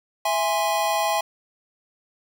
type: chord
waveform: square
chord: E augmented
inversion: none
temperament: equal with one note detuned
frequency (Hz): 659.3 / 826.8 / 1046.5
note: E5 / G#5 / B#5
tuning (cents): 0 / -8 / 0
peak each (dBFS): -26 / -24 / -28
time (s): 0.25-1.21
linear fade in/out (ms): 5
effects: none